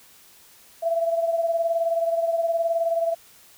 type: beating tone pair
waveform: sine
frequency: 665 / 684 Hz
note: E5 / F5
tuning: +15 / -36 cents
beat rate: 19 Hz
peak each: -21 / -28 dBFS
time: 0.82-3.15 s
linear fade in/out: 20 ms
effects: white hiss -52 dBFS RMS until 3.57 s